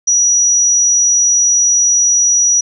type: tone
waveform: sine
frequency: 5830 Hz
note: F#8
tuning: 26 cents flat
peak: -8 dBFS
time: 0.07-2.61 s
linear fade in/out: 10 ms
effects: none